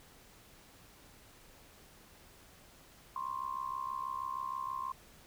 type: tone with amplitude modulation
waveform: sine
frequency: 1056 Hz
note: C6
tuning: 16 cents sharp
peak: -32 dBFS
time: 3.16-4.92 s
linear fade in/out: 2 ms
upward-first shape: sine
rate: 66.3 Hz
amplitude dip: 85%
effects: pink hiss -59 dBFS RMS until 5.26 s